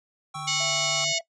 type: chord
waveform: square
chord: C# diminished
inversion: second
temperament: equal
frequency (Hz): 784 / 1108.7 / 1318.5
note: G5 / C#6 / E6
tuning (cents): 0 / 0 / 0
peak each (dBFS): -38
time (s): 0.34-1.05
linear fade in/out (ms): 10
type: tone with vibrato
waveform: sine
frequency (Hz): 148.1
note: D3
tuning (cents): +15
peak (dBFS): -38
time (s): 0.35-1.13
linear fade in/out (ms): 10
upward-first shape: sine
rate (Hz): 7.2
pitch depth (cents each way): 15
type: harmonic tone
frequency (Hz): 731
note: F#5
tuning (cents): -21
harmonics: 3 / 4 / 5 / 6 / 7 / 8 / 9 / 10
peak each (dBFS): -30 / -31 / -32 / -33 / -33 / -34 / -35 / -35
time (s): 0.47-1.19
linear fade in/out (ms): 10
type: tone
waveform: triangle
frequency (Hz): 666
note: E5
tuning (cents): +18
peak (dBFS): -31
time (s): 0.6-1.21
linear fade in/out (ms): 5
effects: noise-tail reverb RT60 0.1 s tail -18 dB re dry + resampled to 22050 Hz